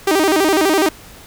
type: tone with vibrato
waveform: sawtooth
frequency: 349.2 Hz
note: F4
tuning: in tune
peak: -8 dBFS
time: 0.07-0.89 s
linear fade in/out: 5 ms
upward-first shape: square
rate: 12 Hz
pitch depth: 200 cents each way
effects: pink hiss -40 dBFS RMS until 1.26 s